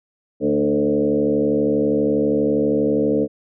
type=tone with frequency modulation; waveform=sine; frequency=370 Hz; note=F#4; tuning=in tune; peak=-15 dBFS; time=0.4-3.28 s; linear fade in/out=50 ms; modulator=72.4 Hz; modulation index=2.3; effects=none